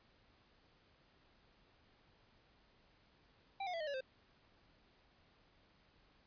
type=tone with pitch steps; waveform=square; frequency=784 / 723.1 / 666.9 / 615.1 / 567.3 / 523.3 Hz; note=G5 / F#5 / E5 / D#5 / C#5 / C5; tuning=0 / -40 / +20 / -20 / +40 / 0 cents; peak=-40 dBFS; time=3.6-4.008 s; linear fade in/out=5 ms; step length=68 ms; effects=pink hiss -70 dBFS RMS until 6.26 s + resampled to 11025 Hz